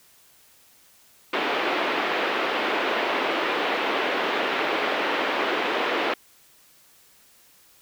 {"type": "band-pass noise", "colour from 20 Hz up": "pink", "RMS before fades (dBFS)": -25, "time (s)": [1.33, 6.14], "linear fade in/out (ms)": 5, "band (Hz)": [320, 3200], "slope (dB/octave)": 24, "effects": ["white hiss -56 dBFS RMS until 7.81 s"]}